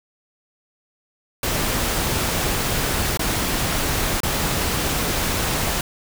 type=noise with dropouts; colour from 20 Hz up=pink; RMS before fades=-22 dBFS; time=1.43-5.81 s; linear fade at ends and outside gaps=2 ms; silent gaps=3.173-3.193 / 4.204-4.232 s; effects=none